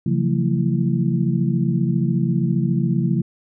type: tone cluster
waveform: sine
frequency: 136 / 169.1 / 183.8 / 223.8 / 333.7 Hz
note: C#3 / E3 / F#3 / A3 / E4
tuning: -33 / +44 / -11 / +30 / +21 cents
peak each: -21 / -21 / -24 / -24 / -29 dBFS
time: 0.06-3.22 s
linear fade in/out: 5 ms
effects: none